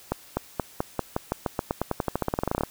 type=accelerating click train; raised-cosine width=1 ms; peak=-10 dBFS; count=26; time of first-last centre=0.12-2.635 s; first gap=250 ms; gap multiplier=0.91; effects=white hiss -50 dBFS RMS until 2.7 s